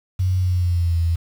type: tone with pitch glide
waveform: sine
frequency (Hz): 92.5 to 83.85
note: F#2 to E2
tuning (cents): 0 to +30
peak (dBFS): -16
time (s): 0.19-1.16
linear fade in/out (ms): 10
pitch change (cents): -170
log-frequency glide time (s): 0.38-0.98
effects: 7-bit